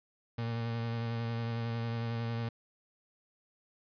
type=tone with vibrato; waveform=35% pulse; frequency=115.8 Hz; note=A#2; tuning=11 cents flat; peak=-31 dBFS; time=0.38-2.49 s; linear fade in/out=5 ms; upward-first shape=sine; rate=11 Hz; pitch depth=22 cents each way; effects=resampled to 11025 Hz